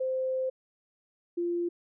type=tone pair in turn; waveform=sine; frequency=520 / 346.2 Hz; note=C5 / F4; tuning=-11 / -15 cents; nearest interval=perfect fifth; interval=704 cents; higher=first; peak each=-27 dBFS; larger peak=neither; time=0-0.5 / 1.37-1.69 s; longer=first; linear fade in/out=10 ms; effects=none